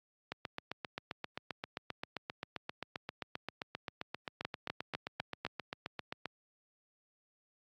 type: two click trains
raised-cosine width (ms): 0.3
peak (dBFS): -22 / -19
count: 46 / 5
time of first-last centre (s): 0.32-6.257 / 4.45-5.45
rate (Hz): 7.58 / 4
effects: high-pass 100 Hz 12 dB/octave + AAC 48 kbps